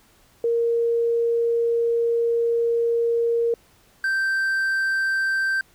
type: tone pair in turn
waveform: sine / triangle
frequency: 466.2 / 1563.6 Hz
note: A#4 / G6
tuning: 0 / -5 cents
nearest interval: octave + major sixth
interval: 2095 cents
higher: second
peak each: -18 dBFS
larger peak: neither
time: 0.44-3.54 / 4.04-5.61 s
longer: first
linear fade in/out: 2 ms
effects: pink hiss -57 dBFS RMS until 5.74 s